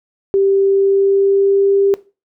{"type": "tone with pitch glide", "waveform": "sine", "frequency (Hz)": [392, 396.1], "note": ["G4", "G4"], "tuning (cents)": [0, 18], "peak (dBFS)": -10, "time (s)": [0.34, 1.94], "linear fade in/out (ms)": 0, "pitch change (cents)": 18, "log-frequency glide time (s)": [0.65, 1.77], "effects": ["noise-tail reverb RT60 0.3 s tail -18 dB re dry"]}